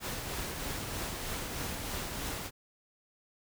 pink noise with tremolo, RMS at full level -36 dBFS, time 0-2.51 s, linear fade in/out 50 ms, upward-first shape triangle, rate 3.2 Hz, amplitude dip 35%, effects none

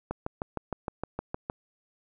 click train, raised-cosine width 1 ms, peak -17 dBFS, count 10, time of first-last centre 0.11-1.499 s, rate 6.48 Hz, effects none

